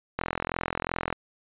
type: click train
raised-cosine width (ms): 0.5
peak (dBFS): -12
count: 41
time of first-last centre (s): 0.19-1.127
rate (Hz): 42.7
effects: resampled to 8000 Hz